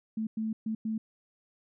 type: tone bursts at uneven times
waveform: sine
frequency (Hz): 220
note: A3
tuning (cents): 0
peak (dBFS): -29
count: 4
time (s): 0.17-0.27 / 0.37-0.53 / 0.66-0.75 / 0.85-0.98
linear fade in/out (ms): 5
effects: none